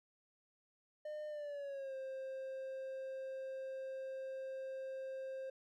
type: tone with pitch glide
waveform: triangle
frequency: 605 to 529.7 Hz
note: D#5 to C5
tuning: -49 to +21 cents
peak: -40 dBFS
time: 1.05-5.5 s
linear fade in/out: 5 ms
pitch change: -230 cents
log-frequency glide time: 1.28-1.95 s
effects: none